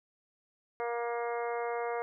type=harmonic tone; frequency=236.3 Hz; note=A#3; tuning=24 cents sharp; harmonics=2 / 3 / 4 / 5 / 6 / 7 / 8 / 9; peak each=-34 / -37 / -41 / -43 / -46 / -49 / -51 / -46 dBFS; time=0.8-2.02 s; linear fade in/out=0 ms; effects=none